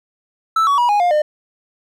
triangle tone with pitch steps, 1318.5 / 1128.1 / 965.2 / 825.8 / 706.6 / 604.5 Hz, E6 / C#6 / B5 / G#5 / F5 / D5, 0 / +30 / -40 / -10 / +20 / +50 cents, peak -10 dBFS, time 0.56-1.22 s, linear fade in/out 5 ms, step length 110 ms, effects none

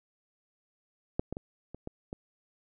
clicks, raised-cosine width 2 ms, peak -14 / -21 / -24 / -28 / -24 / -24 dBFS, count 6, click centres 1.195 / 1.326 / 1.369 / 1.746 / 1.874 / 2.129 s, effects none

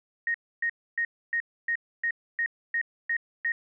sine tone bursts, 1863 Hz, A#6, 2 cents flat, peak -24 dBFS, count 10, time 0.27-3.52 s, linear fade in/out 2 ms, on 73 ms, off 280 ms, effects none

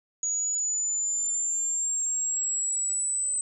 sine exponential sweep, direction up, 6770 to 8100 Hz, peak -25 dBFS, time 0.23-3.41 s, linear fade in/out 2 ms, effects none

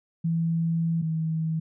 sine tone pair in turn, 165.4 / 160.41 Hz, E3 / E3, +6 / -47 cents, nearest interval minor second, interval 53 cents, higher first, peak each -22 / -24 dBFS, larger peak first, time 0.24-1.02 / 1.02-1.6 s, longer first, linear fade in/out 10 ms, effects none

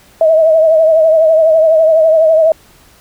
sine tone with vibrato, 639 Hz, D#5, 46 cents sharp, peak -5 dBFS, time 0.21-2.52 s, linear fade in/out 2 ms, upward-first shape triangle, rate 12 Hz, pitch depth 65 cents each way, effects pink hiss -45 dBFS RMS until 3 s

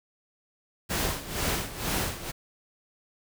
pink noise with tremolo, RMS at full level -27 dBFS, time 0.89-2.32 s, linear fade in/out 20 ms, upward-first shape sine, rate 2.1 Hz, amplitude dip 80%, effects none

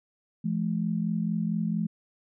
sine tone pair together, 170 / 214.4 Hz, F3 / A3, -46 / -45 cents, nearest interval major third, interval 401 cents, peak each -28 dBFS, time 0.44-1.87 s, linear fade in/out 10 ms, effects none

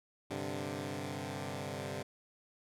10% pulse chord, G suspended fourth, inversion none, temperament equal, 98 / 130.81 / 146.83 Hz, G2 / C3 / D3, 0 / 0 / 0 cents, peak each -34 dBFS, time 0.3-2.03 s, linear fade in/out 10 ms, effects low-pass 12000 Hz 12 dB/octave

